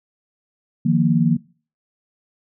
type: chord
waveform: sine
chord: Eb suspended second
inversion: none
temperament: equal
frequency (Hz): 155.56 / 174.61 / 233.1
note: Eb3 / F3 / Bb3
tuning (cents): 0 / 0 / 0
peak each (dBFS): -18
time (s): 0.85-1.37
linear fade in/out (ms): 10
effects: noise-tail reverb RT60 0.4 s tail -22 dB re dry